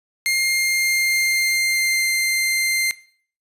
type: tone with pitch glide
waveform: sawtooth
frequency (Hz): 2120 to 2093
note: C7 to C7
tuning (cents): +22 to 0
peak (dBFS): -14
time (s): 0.26-2.91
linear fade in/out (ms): 0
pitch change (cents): -22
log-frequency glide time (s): 0.43-2.06
effects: noise-tail reverb RT60 0.5 s tail -19 dB re dry + resampled to 32000 Hz